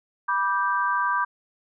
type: chord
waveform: sine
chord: G major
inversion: first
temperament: just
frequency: 980 / 1176 / 1568 Hz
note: B5 / D6 / G6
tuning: -14 / +2 / 0 cents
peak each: -25 / -25 / -26 dBFS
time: 0.28-1.25 s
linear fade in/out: 10 ms
effects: none